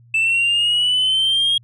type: linear sweep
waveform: sine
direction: up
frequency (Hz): 2637 to 3274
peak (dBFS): -12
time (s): 0.14-1.58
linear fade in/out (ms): 5
effects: tanh soft clip ceiling -13 dBFS + added 118 Hz sine -46 dBFS peak until 1.63 s